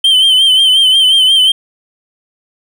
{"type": "tone with vibrato", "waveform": "triangle", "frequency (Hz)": 3100, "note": "G7", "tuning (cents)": -20, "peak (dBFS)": -4, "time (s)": [0.04, 1.52], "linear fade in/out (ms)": 5, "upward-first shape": "sine", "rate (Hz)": 5.6, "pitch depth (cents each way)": 55, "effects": []}